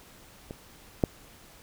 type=clicks; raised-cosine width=2 ms; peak=-24 / -8 dBFS; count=2; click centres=0.509 / 1.038 s; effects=pink hiss -53 dBFS RMS until 1.62 s